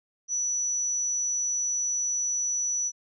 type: tone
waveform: sine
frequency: 5920 Hz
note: F#8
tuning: in tune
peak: -25 dBFS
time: 0.28-2.92 s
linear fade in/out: 50 ms
effects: none